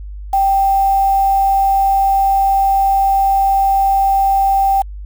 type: tone with quantisation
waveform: sine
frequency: 783 Hz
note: G5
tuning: 2 cents flat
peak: -10 dBFS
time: 0.33-4.82 s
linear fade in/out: 5 ms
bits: 5
effects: added 50 Hz sine -26 dBFS peak until 5.05 s